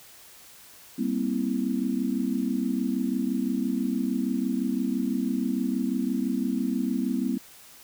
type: chord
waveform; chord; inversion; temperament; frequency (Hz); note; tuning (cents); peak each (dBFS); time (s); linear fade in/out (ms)
sine; C dominant seventh; second; just; 196.22 / 235.5 / 261.6 / 327; G3 / Bb3 / C4 / E4; +2 / +18 / 0 / -14; -31 / -28 / -28 / -34; 0.98-7.38; 10
effects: white hiss -50 dBFS RMS until 7.83 s